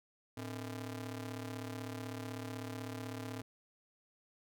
sawtooth ring-modulated tone, 185 Hz, F#3, in tune, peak -34 dBFS, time 0.37-3.42 s, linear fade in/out 5 ms, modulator 74.5 Hz, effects none

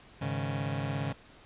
sawtooth chord, Ab suspended fourth, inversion none, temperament just, 103.83 / 138.43 / 155.74 Hz, Ab2 / Db3 / Eb3, 0 / -2 / +2 cents, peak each -32 / -29 / -33 dBFS, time 0.21-1.13 s, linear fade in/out 10 ms, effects pink hiss -55 dBFS RMS until 1.45 s + resampled to 8000 Hz

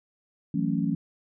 sine chord, F# minor seventh, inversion third, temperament equal with one note detuned, 164.81 / 185 / 221.4 / 277.2 Hz, E3 / F#3 / A3 / C#4, 0 / 0 / +11 / 0 cents, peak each -29 dBFS, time 0.54-0.95 s, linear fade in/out 5 ms, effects none

